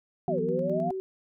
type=tone with tremolo; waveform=sine; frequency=379.6 Hz; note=F#4; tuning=44 cents sharp; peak=-30 dBFS; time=0.28-1 s; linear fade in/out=0 ms; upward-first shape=square; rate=4.8 Hz; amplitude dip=55%
type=exponential two-way sweep; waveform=sine; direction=down then up; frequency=740 to 431 to 728 Hz; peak=-27 dBFS; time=0.28-0.91 s; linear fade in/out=2 ms; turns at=0.41 s
type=chord; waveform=sine; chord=E suspended second; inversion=none; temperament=equal with one note detuned; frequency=164.81 / 183.3 / 246.9 Hz; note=E3 / F#3 / B3; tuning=0 / -16 / 0 cents; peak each=-34 dBFS; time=0.28-0.91 s; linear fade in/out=2 ms
effects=none